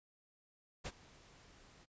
pink noise with ADSR envelope, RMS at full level -41 dBFS, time 0.84-1.86 s, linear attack 23 ms, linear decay 46 ms, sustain -21 dB, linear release 28 ms, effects noise-tail reverb RT60 0.1 s tail -23 dB re dry + resampled to 16000 Hz

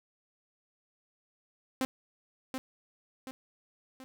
sawtooth tone with echo, 261.6 Hz, C4, in tune, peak -24 dBFS, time 1.81-1.85 s, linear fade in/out 0 ms, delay 730 ms, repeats 3, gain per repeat -6 dB, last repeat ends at 4.04 s, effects none

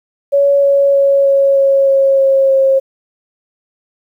sine tone with pitch steps, 562 / 558.4 / 554.9 / 551.4 / 547.9 / 544.4 / 541 / 537.6 Hz, C#5 / C#5 / C#5 / C#5 / C#5 / C#5 / C#5 / C5, +24 / +13 / +2 / -9 / -20 / -31 / -42 / +47 cents, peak -7 dBFS, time 0.32-2.8 s, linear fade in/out 20 ms, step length 310 ms, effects 8-bit

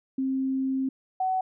sine tone pair in turn, 265.3 / 750.4 Hz, C4 / F#5, +24 / +24 cents, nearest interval octave + tritone, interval 1800 cents, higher second, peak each -24 / -23 dBFS, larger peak second, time 0.18-0.89 / 1.2-1.41 s, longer first, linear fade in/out 5 ms, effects none

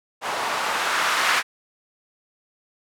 violet noise with low-pass filter sweep, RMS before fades -23 dBFS, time 0.21-1.43 s, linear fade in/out 50 ms, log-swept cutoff 820 to 1500 Hz, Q 1.3, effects none

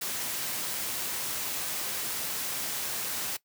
white noise, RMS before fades -33 dBFS, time 0.01-3.37 s, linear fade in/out 10 ms, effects noise-tail reverb RT60 0.1 s tail -19 dB re dry + high-pass 100 Hz 12 dB/octave

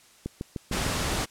click train, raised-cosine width 3 ms, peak -18 dBFS, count 5, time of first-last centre 0.26-0.864 s, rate 6.62 Hz
pink noise, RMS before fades -28 dBFS, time 0.71-1.26 s, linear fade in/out 20 ms
effects white hiss -56 dBFS RMS until 1.3 s + low-pass 10000 Hz 12 dB/octave

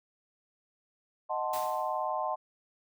sine chord, D# diminished seventh, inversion none, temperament equal, 622.3 / 740 / 880 / 1046.5 Hz, D#5 / F#5 / A5 / C6, 0 / 0 / 0 / 0 cents, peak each -35 dBFS, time 1.29-2.36 s, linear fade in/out 20 ms
white noise with exponential decay, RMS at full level -39 dBFS, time 1.53-2.09 s, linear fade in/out 5 ms, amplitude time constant 120 ms
effects none

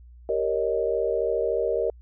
sine chord, Eb dominant seventh, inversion first, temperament equal with one note detuned, 392 / 466.2 / 558.9 / 622.3 Hz, G4 / Bb4 / Db5 / Eb5, 0 / 0 / +14 / 0 cents, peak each -29 / -25 / -30 / -28 dBFS, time 0.29-1.9 s, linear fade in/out 2 ms, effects added 60 Hz sine -45 dBFS peak until 2.01 s

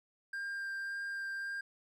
triangle tone with vibrato, 1594 Hz, G6, 28 cents sharp, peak -35 dBFS, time 0.33-1.61 s, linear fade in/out 5 ms, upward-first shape sine, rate 1.8 Hz, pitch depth 9 cents each way, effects none

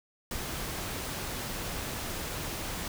pink noise, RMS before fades -36 dBFS, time 0.31-2.88 s, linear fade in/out 2 ms, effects none

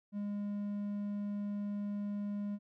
triangle tone, 204.5 Hz, G#3, 26 cents flat, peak -33 dBFS, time 0.12-2.59 s, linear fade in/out 50 ms, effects none

